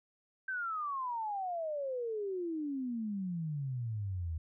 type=exponential sweep; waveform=sine; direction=down; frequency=1572 to 77.78 Hz; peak=-34 dBFS; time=0.48-4.38 s; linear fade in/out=5 ms; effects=none